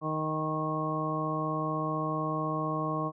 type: harmonic tone with a mistuned harmonic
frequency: 155.7 Hz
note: D#3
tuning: 2 cents sharp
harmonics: 1 / 2 / 3 / 4 / 5 / 6 / 7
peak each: -34 / -35 / -39 / -37 / -41 / -45 / -33 dBFS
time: 0.01-3.12 s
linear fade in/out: 50 ms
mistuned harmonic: 6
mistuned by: +44 cents
effects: none